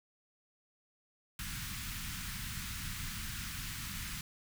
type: band-stop noise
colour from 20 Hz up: pink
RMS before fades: -41 dBFS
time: 1.39-4.21 s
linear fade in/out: 2 ms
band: 210 to 1300 Hz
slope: 24 dB/octave
effects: none